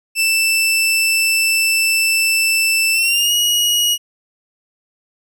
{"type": "tone with pitch glide", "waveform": "sawtooth", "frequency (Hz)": [2657, 2897], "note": ["E7", "F#7"], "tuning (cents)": [13, -37], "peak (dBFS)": -10, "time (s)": [0.15, 3.98], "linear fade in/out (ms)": 50, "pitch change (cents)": 150, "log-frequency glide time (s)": [2.93, 3.34], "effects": []}